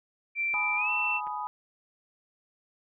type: tone with pitch glide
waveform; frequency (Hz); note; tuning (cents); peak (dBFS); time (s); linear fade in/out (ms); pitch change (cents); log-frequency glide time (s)
sine; 2349 to 2683; D7 to E7; 0 to +30; -26; 0.35-1.21; 50; +230; 0.76-0.9
type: chord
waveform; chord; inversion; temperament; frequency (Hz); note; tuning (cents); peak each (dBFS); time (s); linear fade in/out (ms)
sine; G# minor; none; equal with one note detuned; 842.2 / 987.8 / 1244.5; G#5 / B5 / D#6; +24 / 0 / 0; -35 / -35 / -37; 0.54-1.47; 0
type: clicks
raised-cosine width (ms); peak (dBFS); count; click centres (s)
0.5; -35; 2; 1.268 / 1.274
effects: none